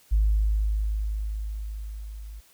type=tone with level ramp; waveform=sine; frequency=52.6 Hz; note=G#1; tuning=23 cents sharp; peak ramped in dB=-16 to -37 dBFS; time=0.11-2.41 s; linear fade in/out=20 ms; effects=tanh soft clip ceiling -13 dBFS + white hiss -58 dBFS RMS until 2.53 s